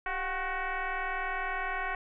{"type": "tone with frequency modulation", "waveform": "sine", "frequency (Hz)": 392, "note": "G4", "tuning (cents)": 0, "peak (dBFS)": -30, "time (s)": [0.06, 1.95], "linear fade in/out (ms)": 2, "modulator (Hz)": 372, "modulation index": 5, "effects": []}